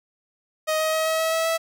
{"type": "tone with pitch steps", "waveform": "sawtooth", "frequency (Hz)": [626, 630.7, 635.5, 640.3, 645.1, 650, 654.8], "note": ["D#5", "D#5", "D#5", "D#5", "E5", "E5", "E5"], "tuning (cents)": [10, 23, 36, 49, -38, -24, -12], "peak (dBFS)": -17, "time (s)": [0.67, 1.58], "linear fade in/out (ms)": 20, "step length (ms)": 130, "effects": []}